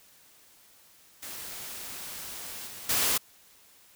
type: noise with level steps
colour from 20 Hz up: white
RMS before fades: -40 / -43 / -26 dBFS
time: 1.22-3.18 s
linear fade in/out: 10 ms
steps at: 2.67 / 2.89 s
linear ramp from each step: 5 ms
effects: white hiss -58 dBFS RMS until 3.95 s